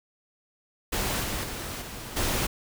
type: noise with level steps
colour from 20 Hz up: pink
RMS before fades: -28 / -31 / -35 / -39 / -27 dBFS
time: 0.92-2.47 s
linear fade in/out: 10 ms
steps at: 1.23 / 1.43 / 1.81 / 2.16 s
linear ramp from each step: 10 ms
effects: none